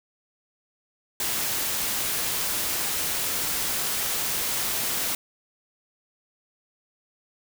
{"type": "noise", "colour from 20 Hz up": "white", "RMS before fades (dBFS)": -27, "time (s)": [1.2, 5.15], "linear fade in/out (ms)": 2, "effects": []}